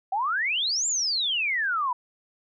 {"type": "exponential two-way sweep", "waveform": "sine", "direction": "up then down", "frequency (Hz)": [738, 7459, 955], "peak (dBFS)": -23, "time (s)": [0.12, 1.93], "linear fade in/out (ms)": 5, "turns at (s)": 0.87, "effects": []}